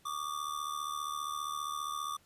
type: ring-modulated tone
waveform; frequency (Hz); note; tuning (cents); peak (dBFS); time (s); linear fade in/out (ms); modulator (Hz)
square; 1174.7; D6; 0; -33; 0.05-2.17; 10; 37.5
effects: pink hiss -66 dBFS RMS until 2.25 s + resampled to 32000 Hz